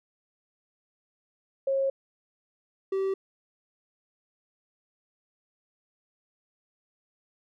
sine / triangle tone pair in turn, 542 / 386.1 Hz, C#5 / G4, -39 / -26 cents, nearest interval tritone, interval 587 cents, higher first, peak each -23 / -23 dBFS, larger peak neither, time 1.67-1.9 / 2.92-3.14 s, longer first, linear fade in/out 5 ms, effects none

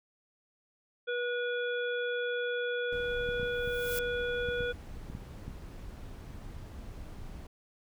harmonic tone, 485.6 Hz, B4, 29 cents flat, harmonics 1 / 3 / 5 / 7, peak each -32 / -35 / -47 / -43 dBFS, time 1.07-4.73 s, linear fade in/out 20 ms
brown noise, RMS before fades -44 dBFS, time 2.92-7.47 s, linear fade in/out 5 ms
clicks, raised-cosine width 5 ms, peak -28 dBFS, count 9, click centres 3.29 / 3.398 / 3.431 / 3.676 / 4.488 / 4.607 / 5.1 / 5.151 / 5.48 s
blue noise with exponential growth, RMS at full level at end -36 dBFS, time 3.43-3.99 s, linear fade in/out 1 ms, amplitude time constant 120 ms
effects none

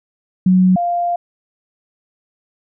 sine tone pair in turn, 184.7 / 697.3 Hz, F#3 / F5, -3 / -3 cents, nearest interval octave + major seventh, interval 2300 cents, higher second, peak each -8 / -15 dBFS, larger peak first, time 0.46-0.76 / 0.76-1.16 s, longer second, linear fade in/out 5 ms, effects none

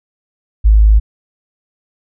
sine tone, 53 Hz, G#1, 36 cents sharp, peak -4 dBFS, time 0.64-1 s, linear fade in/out 20 ms, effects none

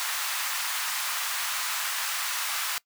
pink high-pass noise, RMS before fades -30 dBFS, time 0-2.78 s, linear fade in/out 0 ms, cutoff 1000 Hz, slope 24 dB/octave, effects noise-tail reverb RT60 0.1 s tail -22 dB re dry

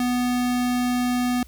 square tone, 246.9 Hz, B3, in tune, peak -21 dBFS, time 0-1.43 s, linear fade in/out 2 ms, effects added 60 Hz sine -44 dBFS peak until 1.47 s + white hiss -55 dBFS RMS until 1.47 s

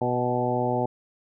harmonic tone with a mistuned harmonic, 123.3 Hz, B2, 2 cents flat, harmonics 1 / 2 / 3 / 4 / 5 / 6 / 7, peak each -30 / -30 / -30 / -30 / -30 / -30 / -30 dBFS, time 0.01-0.86 s, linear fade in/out 5 ms, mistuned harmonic 6, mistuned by +20 cents, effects none

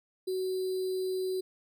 sine tone with sample-and-hold, 373.4 Hz, F#4, 16 cents sharp, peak -29 dBFS, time 0.27-1.41 s, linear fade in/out 10 ms, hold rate 4410 Hz, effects none

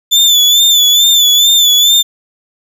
35% pulse tone with vibrato, 3506 Hz, A7, 7 cents flat, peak -4 dBFS, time 0.11-2.03 s, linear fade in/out 20 ms, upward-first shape sine, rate 2.3 Hz, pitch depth 55 cents each way, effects none

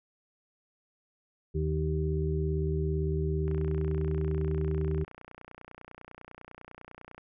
harmonic tone, 77.78 Hz, D#2, in tune, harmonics 1 / 2 / 4 / 5, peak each -30 / -31 / -42 / -33 dBFS, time 1.54-5.05 s, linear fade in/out 20 ms
click train, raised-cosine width 0.5 ms, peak -31 dBFS, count 112, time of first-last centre 3.48-7.18 s, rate 30 Hz
effects none

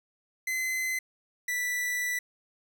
45% pulse tone pair in turn, 2044 / 1971.5 Hz, C7 / B6, -41 / -4 cents, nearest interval minor second, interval 63 cents, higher first, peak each -28 dBFS, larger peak neither, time 0.47-0.99 / 1.48-2.19 s, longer second, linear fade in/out 5 ms, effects none

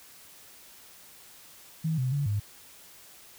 sine tone with pitch steps, 160 / 128.6 / 142.6 / 103.2 Hz, D#3 / C3 / C#3 / G#2, +49 / -30 / +49 / -10 cents, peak -25 dBFS, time 1.84-2.4 s, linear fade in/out 10 ms, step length 140 ms, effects white hiss -52 dBFS RMS until 3.38 s

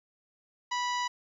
harmonic tone, 982 Hz, B5, 10 cents flat, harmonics 1 / 2 / 3 / 4 / 5 / 6 / 7, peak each -30 / -36 / -40 / -42 / -44 / -46 / -47 dBFS, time 0.71-1.08 s, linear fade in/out 10 ms, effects 11-bit

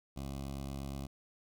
15% pulse tone with notch filter, 68.5 Hz, C#2, 20 cents flat, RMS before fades -41 dBFS, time 0.16-1.07 s, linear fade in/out 10 ms, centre 1700 Hz, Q 1.2, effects none

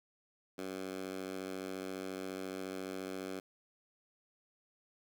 10% pulse tone with high-pass filter, 94.4 Hz, F#2, 35 cents sharp, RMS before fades -42 dBFS, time 0.58-3.4 s, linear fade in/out 5 ms, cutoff 270 Hz, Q 1.3, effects none

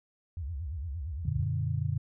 sine tone with vibrato, 76.2 Hz, D#2, 36 cents flat, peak -33 dBFS, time 0.37-1.43 s, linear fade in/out 0 ms, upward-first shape sine, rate 8.7 Hz, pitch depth 280 cents each way
sine chord, Gb augmented, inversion none, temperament equal with one note detuned, 92.5 / 118.85 / 146.83 Hz, Gb2 / Bb2 / D3, 0 / +34 / 0 cents, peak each -32 dBFS, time 1.25-1.98 s, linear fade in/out 5 ms
effects none

